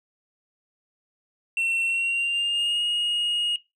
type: tone with pitch glide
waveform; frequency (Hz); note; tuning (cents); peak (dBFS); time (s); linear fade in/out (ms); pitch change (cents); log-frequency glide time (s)
sine; 2710 to 2871; E7 to F7; +47 to +47; -19; 1.57-3.56; 2; +100; 1.85-2.83
effects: noise-tail reverb RT60 0.2 s tail -18 dB re dry + tanh soft clip ceiling -21 dBFS